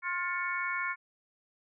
harmonic tone with a mistuned harmonic, 353.9 Hz, F4, 23 cents sharp, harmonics 3 / 4 / 5 / 6, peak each -36 / -36 / -37 / -35 dBFS, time 0.02-0.96 s, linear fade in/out 50 ms, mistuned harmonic 6, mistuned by +75 cents, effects none

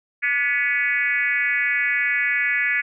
sine tone with frequency modulation, 1975.5 Hz, B6, in tune, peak -18 dBFS, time 0.22-2.82 s, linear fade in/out 20 ms, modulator 263 Hz, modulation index 1.5, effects none

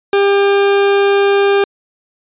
40% pulse tone, 399.5 Hz, G4, 33 cents sharp, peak -8 dBFS, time 0.13-1.64 s, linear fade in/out 2 ms, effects resampled to 8000 Hz

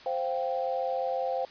sine chord, C suspended fourth, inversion none, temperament equal, 523.3 / 698.5 / 784 Hz, C5 / F5 / G5, 0 / 0 / 0 cents, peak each -30 / -33 / -33 dBFS, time 0.06-1.45 s, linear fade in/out 2 ms, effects white hiss -50 dBFS RMS until 1.5 s + resampled to 11025 Hz

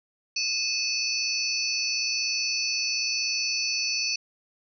sine tone cluster, 2501 / 2622 / 4482 / 5320 / 5900 Hz, D#7 / E7 / C#8 / E8 / F#8, +8 / -10 / +18 / +15 / -6 cents, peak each -34 / -33 / -28 / -33 / -32 dBFS, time 0.36-4.16 s, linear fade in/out 5 ms, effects none

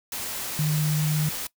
sine tone in noise, 152.7 Hz, D#3, 32 cents flat, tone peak -21 dBFS, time 0.59-1.29 s, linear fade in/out 2 ms, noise white, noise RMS -32 dBFS, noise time 0.12-1.47 s, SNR +8 dB, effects noise-tail reverb RT60 0.1 s tail -20 dB re dry

